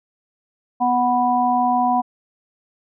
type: harmonic tone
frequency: 246.5 Hz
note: B3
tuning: 3 cents flat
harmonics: 1 / 3 / 4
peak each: -22 / -17 / -21 dBFS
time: 0.8-2.02 s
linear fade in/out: 20 ms
effects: none